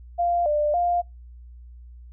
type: tone with pitch steps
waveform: sine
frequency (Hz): 695 / 595 / 701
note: F5 / D5 / F5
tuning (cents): -9 / +22 / +6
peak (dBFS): -19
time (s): 0.18-1.02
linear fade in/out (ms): 20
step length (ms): 280
effects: noise-tail reverb RT60 0.2 s tail -26 dB re dry + added 60 Hz sine -41 dBFS peak until 2.12 s